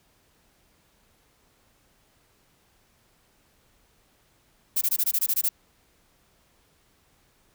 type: noise bursts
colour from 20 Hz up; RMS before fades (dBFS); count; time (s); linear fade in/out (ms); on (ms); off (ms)
violet; -23; 10; 4.76-5.49; 10; 55; 20
effects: pink hiss -64 dBFS RMS until 7.54 s